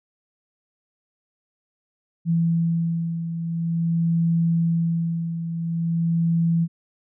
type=beating tone pair; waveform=sine; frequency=166.8 / 167.27 Hz; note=E3 / E3; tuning=+21 / +26 cents; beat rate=0.47 Hz; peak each=-20 / -27 dBFS; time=2.25-6.68 s; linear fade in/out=50 ms; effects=none